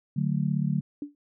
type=chord; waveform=sine; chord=D major; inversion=none; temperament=just; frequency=146.83 / 183.54 / 220.2 Hz; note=D3 / F#3 / A3; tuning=0 / -14 / +2 cents; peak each=-26 / -28 / -31 dBFS; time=0.16-0.81 s; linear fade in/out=10 ms
type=tone with exponential decay; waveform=sine; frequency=290.1 Hz; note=D4; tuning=21 cents flat; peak=-27 dBFS; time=1.02-1.15 s; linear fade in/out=2 ms; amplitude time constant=28 ms
effects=none